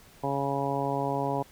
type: harmonic tone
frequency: 139 Hz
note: C#3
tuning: 5 cents sharp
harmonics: 1 / 2 / 3 / 4 / 5 / 6 / 7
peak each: -34 / -34 / -34 / -34 / -34 / -34 / -34 dBFS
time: 0.23-1.43 s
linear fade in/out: 10 ms
effects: pink hiss -55 dBFS RMS until 1.51 s